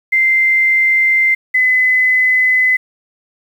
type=tone pair in turn; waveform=sine; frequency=2085 / 2020 Hz; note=C7 / B6; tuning=-7 / +39 cents; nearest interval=minor second; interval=54 cents; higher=first; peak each=-9 dBFS; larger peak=neither; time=0.12-1.35 / 1.54-2.77 s; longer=neither; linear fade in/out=10 ms; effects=7-bit